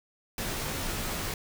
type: noise with comb filter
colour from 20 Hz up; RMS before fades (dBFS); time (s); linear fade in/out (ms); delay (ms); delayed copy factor
pink; -33; 0.38-1.34; 2; 16; -0.55
effects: none